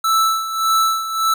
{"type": "tone with tremolo", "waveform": "square", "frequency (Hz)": 1318.5, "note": "E6", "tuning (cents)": 0, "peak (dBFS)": -13, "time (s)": [0.04, 1.34], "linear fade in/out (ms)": 5, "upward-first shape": "sine", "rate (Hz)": 1.7, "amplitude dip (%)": 70, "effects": []}